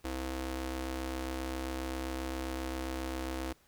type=ring-modulated tone; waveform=sawtooth; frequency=194.5 Hz; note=G3; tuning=13 cents flat; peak=-28 dBFS; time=0.04-3.53 s; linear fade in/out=10 ms; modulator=131 Hz; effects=pink hiss -66 dBFS RMS until 3.67 s